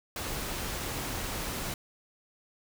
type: noise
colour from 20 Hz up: pink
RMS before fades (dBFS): -35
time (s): 0.16-1.74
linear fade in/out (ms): 2
effects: none